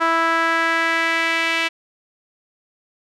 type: tone with band-pass filter sweep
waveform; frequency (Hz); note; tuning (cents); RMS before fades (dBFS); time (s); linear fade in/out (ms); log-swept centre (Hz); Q
sawtooth; 329.6; E4; 0; -19; 0-1.69; 20; 1300 to 2500; 2.4
effects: none